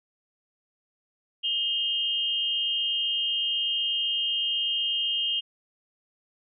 sine tone pair together, 2853 / 3174 Hz, F7 / G7, +36 / +21 cents, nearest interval major second, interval 185 cents, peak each -27 dBFS, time 1.43-5.41 s, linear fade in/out 20 ms, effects none

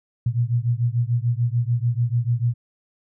sine beating tone pair, 116.54 / 123.34 Hz, A#2 / B2, 0 / -2 cents, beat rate 6.8 Hz, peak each -21 / -22 dBFS, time 0.26-2.54 s, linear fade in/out 5 ms, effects none

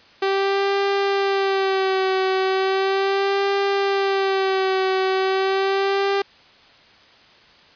sawtooth tone with vibrato, 387.9 Hz, G4, 18 cents flat, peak -14 dBFS, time 0.22-6.22 s, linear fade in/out 5 ms, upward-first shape sine, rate 0.37 Hz, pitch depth 41 cents each way, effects white hiss -50 dBFS RMS until 7.75 s + resampled to 11025 Hz

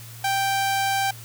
sawtooth tone, 784 Hz, G5, in tune, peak -17 dBFS, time 0.24-1.11 s, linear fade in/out 5 ms, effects added 115 Hz sine -40 dBFS peak until 1.24 s + white hiss -44 dBFS RMS until 1.24 s

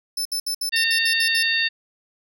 sawtooth tone bursts, 5274 Hz, E8, in tune, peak -20 dBFS, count 9, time 0.17-1.429 s, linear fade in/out 5 ms, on 83 ms, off 64 ms
harmonic tone, 912 Hz, A#5, 38 cents flat, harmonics 2 / 3 / 4 / 5, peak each -22 / -24 / -25 / -26 dBFS, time 0.72-1.69 s, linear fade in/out 20 ms
effects none

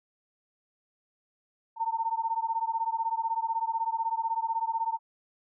sine beating tone pair, 900 / 916 Hz, A5 / A#5, +39 / -31 cents, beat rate 16 Hz, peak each -30 dBFS, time 1.76-4.99 s, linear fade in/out 50 ms, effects none

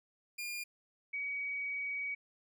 sawtooth / sine tone pair in turn, 2413 / 2262 Hz, D7 / C#7, +46 / +34 cents, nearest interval minor second, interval 112 cents, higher first, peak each -35 / -35 dBFS, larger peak neither, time 0.38-0.64 / 1.13-2.15 s, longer second, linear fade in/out 10 ms, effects none

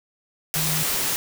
sine tone in noise, 155.56 Hz, D#3, in tune, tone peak -27 dBFS, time 0.56-0.83 s, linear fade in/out 0 ms, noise white, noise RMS -24 dBFS, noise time 0.54-1.16 s, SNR -6 dB, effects none

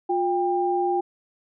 sine tone pair together, 355.3 / 796 Hz, F4 / G5, +30 / +26 cents, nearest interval octave + major second, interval 1396 cents, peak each -23 dBFS, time 0.09-1.01 s, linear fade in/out 10 ms, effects none

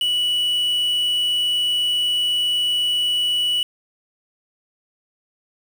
triangle tone with quantisation, 2947 Hz, F#7, 8 cents flat, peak -16 dBFS, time 0.01-3.63 s, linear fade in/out 2 ms, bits 6, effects none

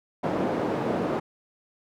white band-pass noise, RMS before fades -27 dBFS, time 0.23-1.2 s, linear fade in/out 10 ms, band 180 to 510 Hz, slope 12 dB/octave, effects none

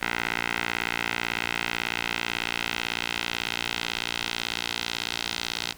10% pulse tone with band-pass filter sweep, 58.1 Hz, A#1, 5 cents flat, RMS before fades -30 dBFS, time 0.01-5.73 s, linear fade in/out 10 ms, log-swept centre 2100 to 3900 Hz, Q 1.7, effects pink hiss -49 dBFS RMS until 5.77 s

